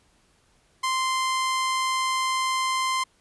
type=tone; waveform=sawtooth; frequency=1043 Hz; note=C6; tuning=6 cents flat; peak=-19 dBFS; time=0.83-3.04 s; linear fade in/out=10 ms; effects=pink hiss -63 dBFS RMS until 3.2 s + resampled to 24000 Hz